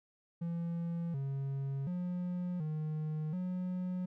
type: tone with pitch steps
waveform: triangle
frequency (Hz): 169.3 / 137.1 / 178.7 / 154.5 / 182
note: E3 / C#3 / F3 / D#3 / F#3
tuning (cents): +46 / -19 / +40 / -12 / -28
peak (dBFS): -32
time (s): 0.41-4.06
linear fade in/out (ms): 10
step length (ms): 730
effects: none

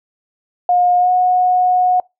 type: tone with pitch glide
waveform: sine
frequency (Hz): 715 to 729.2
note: F5 to F#5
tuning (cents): +41 to -25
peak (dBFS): -10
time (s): 0.69-2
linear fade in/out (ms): 2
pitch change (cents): +34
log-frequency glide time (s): 0.98-1.1
effects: noise-tail reverb RT60 0.2 s tail -24 dB re dry

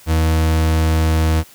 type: tone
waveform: 40% pulse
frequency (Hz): 79.9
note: D#2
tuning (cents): +47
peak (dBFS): -12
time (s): 0.06-1.44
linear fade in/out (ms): 50
effects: white hiss -45 dBFS RMS until 1.54 s

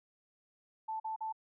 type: tone bursts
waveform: sine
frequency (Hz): 880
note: A5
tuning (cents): 0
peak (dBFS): -35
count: 3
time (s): 0.88-1.326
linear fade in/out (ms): 10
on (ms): 120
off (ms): 43
effects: none

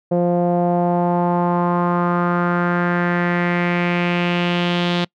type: tone with low-pass filter sweep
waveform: sawtooth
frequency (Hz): 175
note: F3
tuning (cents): +4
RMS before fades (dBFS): -18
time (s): 0.11-5.05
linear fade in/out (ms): 10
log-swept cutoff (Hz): 570 to 3600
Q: 3.3
effects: noise-tail reverb RT60 0.1 s tail -26 dB re dry

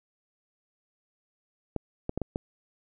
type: clicks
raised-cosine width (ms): 2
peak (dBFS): -16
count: 5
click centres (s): 1.763 / 2.094 / 2.176 / 2.217 / 2.359
effects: none

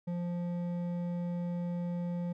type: tone with hard clipping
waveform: triangle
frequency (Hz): 174.61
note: F3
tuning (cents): 0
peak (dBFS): -34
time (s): 0.07-2.33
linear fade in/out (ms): 10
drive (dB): 12
effects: none

